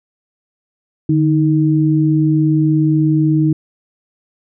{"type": "tone pair together", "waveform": "sine", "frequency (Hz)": [150.42, 313.8], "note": ["D3", "D#4"], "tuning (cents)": [42, 15], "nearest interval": "octave + minor second", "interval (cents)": 1273, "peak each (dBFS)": -13, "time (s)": [1.09, 3.53], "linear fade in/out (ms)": 5, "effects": []}